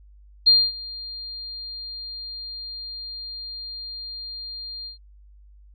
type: tone with ADSR envelope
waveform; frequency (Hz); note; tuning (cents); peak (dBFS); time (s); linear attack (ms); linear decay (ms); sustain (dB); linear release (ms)
sine; 4200; C8; +6; -10; 0.46-4.98; 17; 240; -22; 120
effects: added 50 Hz sine -47 dBFS peak until 5.74 s